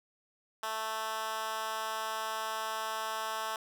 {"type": "tone with high-pass filter", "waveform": "10% pulse", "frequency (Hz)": 220, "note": "A3", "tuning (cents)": 0, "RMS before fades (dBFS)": -36, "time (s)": [0.63, 3.56], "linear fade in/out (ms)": 2, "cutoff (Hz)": 920, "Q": 1.2, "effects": []}